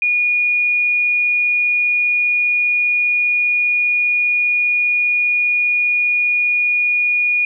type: tone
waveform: sine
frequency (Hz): 2445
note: D#7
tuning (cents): -31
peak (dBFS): -13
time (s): 0.02-7.45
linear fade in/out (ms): 2
effects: none